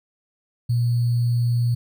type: tone with sample-and-hold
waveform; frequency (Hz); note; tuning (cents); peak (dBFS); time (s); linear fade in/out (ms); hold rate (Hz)
sine; 119.7; A#2; +46; -17; 0.69-1.75; 10; 4410
effects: none